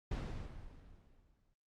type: noise with exponential decay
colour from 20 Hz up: brown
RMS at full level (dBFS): -36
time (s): 0.11-1.54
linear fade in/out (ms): 5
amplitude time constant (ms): 310
effects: low-pass 6000 Hz 12 dB/octave + Opus 48 kbps